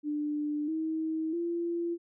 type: tone with pitch steps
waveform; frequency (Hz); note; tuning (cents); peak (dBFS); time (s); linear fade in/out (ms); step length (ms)
sine; 297.1 / 318.4 / 341.3; D4 / D#4 / F4; +20 / +40 / -40; -29; 0.03-1.98; 50; 650
effects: none